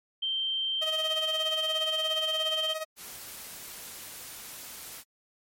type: tone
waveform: sine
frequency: 3136 Hz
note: G7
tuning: in tune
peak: -27 dBFS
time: 0.22-2.74 s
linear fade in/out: 10 ms
type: tone with tremolo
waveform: sawtooth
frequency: 630 Hz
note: D#5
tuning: 21 cents sharp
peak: -26 dBFS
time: 0.81-2.85 s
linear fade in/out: 20 ms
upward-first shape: sine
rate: 17 Hz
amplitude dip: 70%
type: noise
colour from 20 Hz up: white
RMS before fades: -43 dBFS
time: 2.96-5.04 s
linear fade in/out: 50 ms
effects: MP3 64 kbps